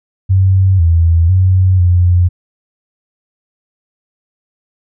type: tone with pitch steps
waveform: sine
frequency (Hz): 95 / 83.3 / 93.2 / 88.8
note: F#2 / E2 / F#2 / F2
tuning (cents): +46 / +19 / +13 / +29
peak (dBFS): -6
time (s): 0.29-2.29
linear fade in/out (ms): 20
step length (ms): 500
effects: none